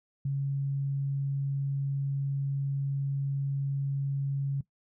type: tone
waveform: sine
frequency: 138.59 Hz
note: C#3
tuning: in tune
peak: -27 dBFS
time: 0.25-4.61 s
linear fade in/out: 5 ms
effects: noise-tail reverb RT60 0.1 s tail -18 dB re dry